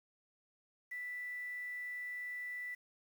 sine tone with quantisation, 1975.5 Hz, B6, in tune, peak -40 dBFS, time 0.91-2.75 s, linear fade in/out 10 ms, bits 10, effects none

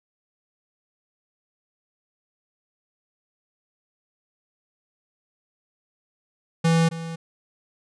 square tone with echo, 164.81 Hz, E3, in tune, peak -17 dBFS, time 6.64-6.89 s, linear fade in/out 10 ms, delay 270 ms, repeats 1, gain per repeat -14 dB, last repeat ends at 7.16 s, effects resampled to 22050 Hz

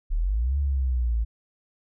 sine linear two-way sweep, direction up then down, 33.3 to 71.9 to 54.3 Hz, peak -21 dBFS, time 0.1-1.25 s, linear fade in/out 20 ms, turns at 0.58 s, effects none

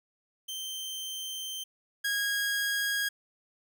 sawtooth tone pair in turn, 3121 / 1640.9 Hz, G7 / G#6, -8 / -21 cents, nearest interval major seventh, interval 1113 cents, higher first, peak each -32 / -24 dBFS, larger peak second, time 0.48-1.64 / 2.04-3.09 s, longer first, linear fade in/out 10 ms, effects none

